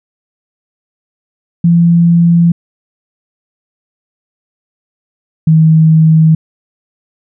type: tone pair in turn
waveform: sine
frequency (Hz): 170 / 159.2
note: F3 / D#3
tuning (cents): -46 / +40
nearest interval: minor second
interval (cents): 114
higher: first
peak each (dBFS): -4 / -3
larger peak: second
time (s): 1.64-2.52 / 5.47-6.35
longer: neither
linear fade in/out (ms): 5
effects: none